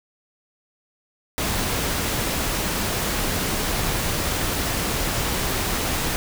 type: noise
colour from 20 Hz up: pink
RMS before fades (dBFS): -24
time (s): 1.38-6.16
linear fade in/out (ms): 0
effects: none